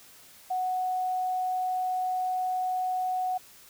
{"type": "tone", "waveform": "sine", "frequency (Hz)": 739, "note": "F#5", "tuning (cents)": -2, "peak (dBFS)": -26, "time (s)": [0.5, 3.38], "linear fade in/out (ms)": 10, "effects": ["white hiss -53 dBFS RMS until 3.69 s"]}